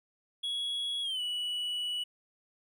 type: tone with pitch glide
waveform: triangle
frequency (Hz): 3344 to 2945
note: G#7 to F#7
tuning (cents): +11 to -9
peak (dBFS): -30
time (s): 0.43-2.04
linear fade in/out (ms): 10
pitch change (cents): -220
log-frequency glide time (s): 1.02-1.21
effects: none